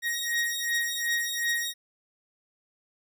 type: beating tone pair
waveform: sawtooth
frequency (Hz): 1879 / 1881.7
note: A#6 / A#6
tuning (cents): +13 / +16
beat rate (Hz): 2.7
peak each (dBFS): -26 / -26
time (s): 0.02-1.74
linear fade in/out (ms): 50
effects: none